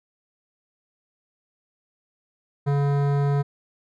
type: tone with hard clipping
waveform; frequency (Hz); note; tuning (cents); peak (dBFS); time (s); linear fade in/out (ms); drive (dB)
sine; 141.9; C#3; +41; -21; 2.66-3.43; 20; 16
effects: none